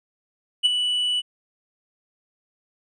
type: tone with ADSR envelope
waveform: triangle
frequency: 2960 Hz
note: F#7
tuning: in tune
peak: -11 dBFS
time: 0.63-1.22 s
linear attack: 26 ms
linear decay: 20 ms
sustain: -8 dB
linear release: 32 ms
effects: resampled to 22050 Hz